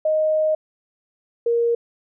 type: tone pair in turn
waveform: sine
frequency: 622.3 / 468.8 Hz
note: D#5 / A#4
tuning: 0 / +10 cents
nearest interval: perfect fourth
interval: 490 cents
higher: first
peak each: -16 dBFS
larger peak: neither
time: 0.05-0.55 / 1.46-1.75 s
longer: first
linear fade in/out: 5 ms
effects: none